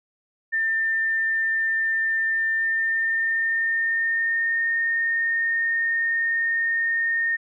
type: tone with pitch glide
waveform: sine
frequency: 1796 to 1834.8 Hz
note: A6 to A#6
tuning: +35 to -28 cents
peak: -20 dBFS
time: 0.52-7.37 s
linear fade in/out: 20 ms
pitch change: +37 cents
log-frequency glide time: 2.26-4.67 s
effects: none